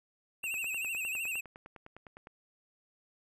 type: tone with vibrato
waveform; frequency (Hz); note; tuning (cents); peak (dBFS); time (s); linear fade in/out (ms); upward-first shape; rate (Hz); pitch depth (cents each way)
square; 2637; E7; 0; -34; 0.43-1.41; 10; sine; 13; 88
type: click train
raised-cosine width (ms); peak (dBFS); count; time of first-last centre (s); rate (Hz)
0.5; -33; 19; 0.44-2.271; 9.83
effects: none